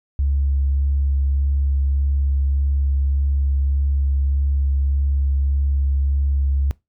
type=tone with vibrato; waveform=sine; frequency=69.3 Hz; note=C#2; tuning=in tune; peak=-15 dBFS; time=0.19-6.71 s; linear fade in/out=0 ms; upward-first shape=sine; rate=1.7 Hz; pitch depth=12 cents each way; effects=noise-tail reverb RT60 0.2 s tail -22 dB re dry + tanh soft clip ceiling -11 dBFS